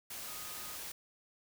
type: tone in noise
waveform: sine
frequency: 1244.5 Hz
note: D#6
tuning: in tune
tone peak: -54 dBFS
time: 0.27-0.76 s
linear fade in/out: 5 ms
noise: white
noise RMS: -44 dBFS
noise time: 0.1-0.92 s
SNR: -13 dB
effects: none